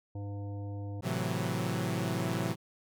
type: harmonic tone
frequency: 101.1 Hz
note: G#2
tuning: 46 cents flat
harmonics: 1 / 3 / 5 / 7 / 9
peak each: -36 / -45 / -49 / -53 / -58 dBFS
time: 0.15-1.01 s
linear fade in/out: 5 ms
type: chord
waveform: sawtooth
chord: F# half-diminished seventh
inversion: first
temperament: equal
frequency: 110 / 130.81 / 164.81 / 185 Hz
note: A2 / C3 / E3 / F#3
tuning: 0 / 0 / 0 / 0 cents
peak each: -32 dBFS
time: 1.02-2.56 s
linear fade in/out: 50 ms
effects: none